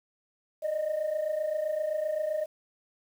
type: tone pair together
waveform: sine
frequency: 594 / 621.7 Hz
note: D5 / D#5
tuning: +20 / -2 cents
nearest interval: minor second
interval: 78 cents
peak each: -31 / -27 dBFS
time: 0.62-2.46 s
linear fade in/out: 20 ms
effects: tanh soft clip ceiling -24 dBFS + 9-bit

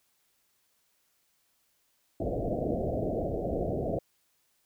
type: low-pass noise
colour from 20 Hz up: white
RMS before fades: -31 dBFS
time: 2.2-3.99 s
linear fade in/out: 5 ms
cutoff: 700 Hz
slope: 96 dB/octave
effects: white hiss -72 dBFS RMS until 4.65 s

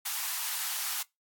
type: high-pass noise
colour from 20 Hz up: white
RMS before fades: -33 dBFS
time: 0.05-1.03 s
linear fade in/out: 10 ms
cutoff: 750 Hz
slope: 48 dB/octave
effects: noise-tail reverb RT60 0.2 s tail -24 dB re dry + AAC 64 kbps

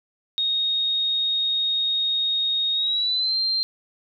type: tone with pitch glide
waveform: sine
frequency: 3729 to 4162 Hz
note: A#7 to C8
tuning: 0 to -10 cents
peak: -20 dBFS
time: 0.38-3.63 s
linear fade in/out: 0 ms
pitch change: +190 cents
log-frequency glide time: 2.73-3.37 s
effects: none

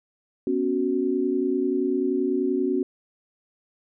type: chord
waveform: sine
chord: B suspended second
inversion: none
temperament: equal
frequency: 246.9 / 277.2 / 370 Hz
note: B3 / C#4 / F#4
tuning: 0 / 0 / 0 cents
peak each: -28 / -25 / -24 dBFS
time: 0.47-2.83 s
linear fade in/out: 2 ms
effects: none

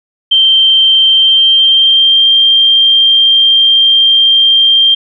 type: tone with pitch glide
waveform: sine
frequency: 3136 to 3178 Hz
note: G7 to G7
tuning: 0 to +23 cents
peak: -4 dBFS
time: 0.31-4.95 s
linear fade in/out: 10 ms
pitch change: +23 cents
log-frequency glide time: 1.09-2.27 s
effects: none

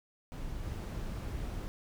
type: noise with level steps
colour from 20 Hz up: brown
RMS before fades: -40 / -38 dBFS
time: 0.32-1.68 s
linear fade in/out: 0 ms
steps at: 0.63 s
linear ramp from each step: 10 ms
effects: none

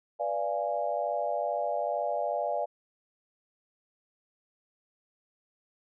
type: chord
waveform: sine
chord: B diminished seventh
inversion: none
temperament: equal with one note detuned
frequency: 493.9 / 587.3 / 689.6 / 830.6 Hz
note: B4 / D5 / F5 / Ab5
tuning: 0 / 0 / -22 / 0 cents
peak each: -37 / -31 / -32 / -35 dBFS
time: 0.19-2.66 s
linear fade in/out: 20 ms
effects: none

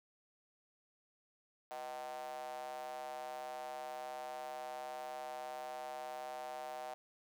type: tone with high-pass filter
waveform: square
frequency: 69.3 Hz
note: C#2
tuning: in tune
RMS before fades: -45 dBFS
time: 1.71-6.94 s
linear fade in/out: 0 ms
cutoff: 700 Hz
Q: 9.7
effects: none

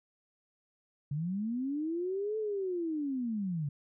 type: linear two-way sweep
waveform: sine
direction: up then down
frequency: 137.5 to 440 to 137.5 Hz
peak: -31 dBFS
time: 1.11-3.69 s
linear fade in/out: 5 ms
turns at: 2.38 s
effects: none

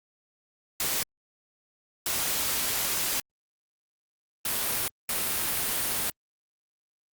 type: noise bursts at uneven times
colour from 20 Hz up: white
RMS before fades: -28 dBFS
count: 4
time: 0.8-1.03 / 2.06-3.2 / 4.45-4.88 / 5.09-6.1 s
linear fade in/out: 2 ms
effects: Opus 48 kbps

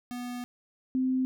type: tone pair in turn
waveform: square / sine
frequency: 245.3 / 258.7 Hz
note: B3 / C4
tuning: -12 / -19 cents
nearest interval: minor second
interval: 93 cents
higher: second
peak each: -35 / -24 dBFS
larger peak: second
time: 0.11-0.44 / 0.95-1.25 s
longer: first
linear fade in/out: 0 ms
effects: none

